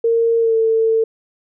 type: tone with pitch glide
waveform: sine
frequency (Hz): 460 to 447.9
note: A#4 to A4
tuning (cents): -23 to +31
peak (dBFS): -12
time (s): 0.04-1.04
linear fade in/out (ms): 5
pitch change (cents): -46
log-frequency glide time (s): 0.39-0.55
effects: none